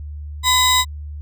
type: tone pair together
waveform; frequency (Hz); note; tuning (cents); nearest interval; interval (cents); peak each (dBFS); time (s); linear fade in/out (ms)
30% pulse; 1009 / 3809; B5 / A#7; +37 / +37; octave + major seventh; 2300; -13; 0.43-0.85; 50
effects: added 74 Hz sine -28 dBFS peak until 1.21 s